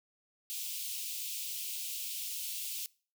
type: high-pass noise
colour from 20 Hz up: white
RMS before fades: -39 dBFS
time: 0.5-2.86 s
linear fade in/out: 0 ms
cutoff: 2500 Hz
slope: 48 dB/octave
effects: noise-tail reverb RT60 0.4 s tail -23 dB re dry